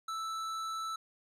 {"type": "tone with hard clipping", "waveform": "sine", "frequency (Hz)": 1318.5, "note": "E6", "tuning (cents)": 0, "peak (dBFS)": -37, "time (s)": [0.08, 0.96], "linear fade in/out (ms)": 5, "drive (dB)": 12, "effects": []}